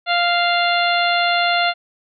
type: harmonic tone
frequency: 697 Hz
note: F5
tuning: 4 cents flat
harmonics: 1 / 2 / 3 / 4 / 5 / 6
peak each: -18 / -21 / -23 / -24 / -25 / -26 dBFS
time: 0.06-1.74 s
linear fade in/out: 50 ms
effects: none